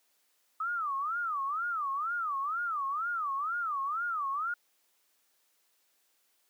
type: tone with vibrato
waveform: sine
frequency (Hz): 1244.5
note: D#6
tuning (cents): 0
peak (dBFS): -30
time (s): 0.6-4.54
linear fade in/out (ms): 5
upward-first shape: sine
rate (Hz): 2.1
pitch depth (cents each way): 240
effects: white hiss -72 dBFS RMS until 6.49 s + high-pass 300 Hz 12 dB/octave